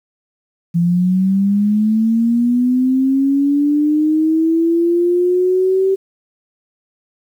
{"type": "linear sweep", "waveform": "sine", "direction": "up", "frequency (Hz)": [168.5, 387.2], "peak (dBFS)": -11, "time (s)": [0.74, 5.96], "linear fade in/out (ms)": 20, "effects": ["8-bit"]}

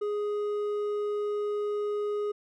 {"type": "tone with hard clipping", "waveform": "sine", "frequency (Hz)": 415.3, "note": "G#4", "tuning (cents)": 0, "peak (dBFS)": -29, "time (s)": [0.01, 2.32], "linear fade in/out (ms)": 10, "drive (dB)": 5, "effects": []}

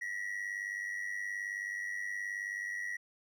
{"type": "tone with amplitude modulation", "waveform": "triangle", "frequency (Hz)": 1921, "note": "B6", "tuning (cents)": -48, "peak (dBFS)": -31, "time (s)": [0.01, 2.97], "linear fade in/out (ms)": 10, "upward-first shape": "sine", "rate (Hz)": 98.9, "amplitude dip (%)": 70, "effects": []}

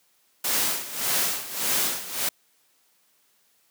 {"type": "noise with tremolo", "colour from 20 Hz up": "white", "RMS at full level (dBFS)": -23, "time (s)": [0.44, 2.29], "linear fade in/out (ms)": 5, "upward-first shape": "sine", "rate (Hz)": 1.7, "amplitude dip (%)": 80, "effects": ["white hiss -65 dBFS RMS until 3.7 s", "high-pass 150 Hz 12 dB/octave"]}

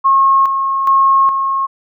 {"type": "tone with tremolo", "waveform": "sine", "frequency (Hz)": 1084, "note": "C#6", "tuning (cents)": -39, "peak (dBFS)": -7, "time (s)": [0.04, 1.67], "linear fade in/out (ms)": 20, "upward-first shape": "square", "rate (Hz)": 1.2, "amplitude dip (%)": 50, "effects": []}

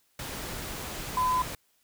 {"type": "tone in noise", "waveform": "sine", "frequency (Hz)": 1011, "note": "B5", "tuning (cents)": 40, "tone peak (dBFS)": -23, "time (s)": [1.17, 1.42], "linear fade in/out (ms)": 2, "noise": "pink", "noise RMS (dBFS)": -37, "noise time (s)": [0.19, 1.55], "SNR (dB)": 11, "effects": ["white hiss -69 dBFS RMS until 1.83 s"]}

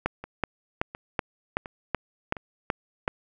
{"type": "two click trains", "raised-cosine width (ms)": 0.5, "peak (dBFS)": [-22, -9], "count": [5, 9], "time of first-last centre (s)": [[0.24, 3.077], [0.06, 3.079]], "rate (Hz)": [1.41, 2.65], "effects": []}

